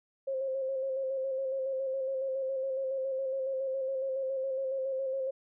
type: tone with vibrato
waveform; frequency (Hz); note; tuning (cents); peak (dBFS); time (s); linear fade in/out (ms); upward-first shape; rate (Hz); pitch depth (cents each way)
sine; 532; C5; +29; -30; 0.27-5.31; 10; square; 7.2; 27
effects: none